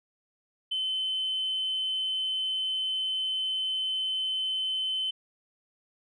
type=tone; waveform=sine; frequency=3058 Hz; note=G7; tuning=44 cents flat; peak=-26 dBFS; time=0.71-5.11 s; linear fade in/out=10 ms; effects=tanh soft clip ceiling -23 dBFS